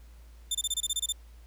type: tone bursts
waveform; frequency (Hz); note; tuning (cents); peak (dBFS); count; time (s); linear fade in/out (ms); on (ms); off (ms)
20% pulse; 3568; A7; +23; -21; 10; 0.51-1.124; 5; 38; 26
effects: added 57 Hz sine -48 dBFS peak until 1.46 s + pink hiss -63 dBFS RMS until 1.46 s